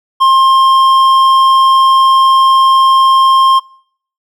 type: tone with hard clipping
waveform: triangle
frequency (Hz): 1062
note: C6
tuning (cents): +25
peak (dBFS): -6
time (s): 0.2-3.6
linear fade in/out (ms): 20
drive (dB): 10
effects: noise-tail reverb RT60 0.6 s tail -26 dB re dry